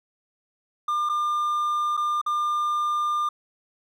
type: tone with dropouts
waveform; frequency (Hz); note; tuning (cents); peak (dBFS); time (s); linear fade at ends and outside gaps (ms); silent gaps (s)
triangle; 1200; D6; +37; -20; 0.88-3.29; 5; 1.091-1.095 / 1.969-1.974 / 2.215-2.262
effects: none